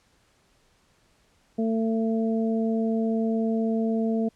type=harmonic tone; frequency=224.1 Hz; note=A3; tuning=32 cents sharp; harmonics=1 / 2 / 3; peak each=-23 / -29 / -33 dBFS; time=1.58-4.29 s; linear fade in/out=10 ms; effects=pink hiss -64 dBFS RMS until 4.35 s + low-pass 9000 Hz 12 dB/octave